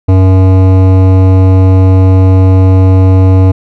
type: tone with hard clipping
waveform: sine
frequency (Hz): 94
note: F#2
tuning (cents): +28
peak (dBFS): -4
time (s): 0.08-3.52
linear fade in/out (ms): 10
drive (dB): 15
effects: none